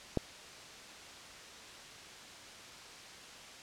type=click; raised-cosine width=2 ms; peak=-16 dBFS; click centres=0.173 s; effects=white hiss -50 dBFS RMS until 3.62 s + low-pass 6000 Hz 12 dB/octave